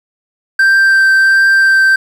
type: tone with vibrato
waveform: triangle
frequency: 1568 Hz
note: G6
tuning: in tune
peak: -4 dBFS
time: 0.59-1.96 s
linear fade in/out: 5 ms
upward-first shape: triangle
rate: 1.4 Hz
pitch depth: 11 cents each way
effects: 7-bit